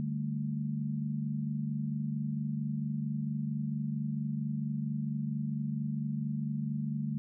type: chord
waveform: sine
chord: D suspended fourth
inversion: none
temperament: just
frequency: 146.83 / 195.78 / 220.2 Hz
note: D3 / G3 / A3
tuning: 0 / -2 / +2 cents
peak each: -34 / -39 / -35 dBFS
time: 0-7.18 s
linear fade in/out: 0 ms
effects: none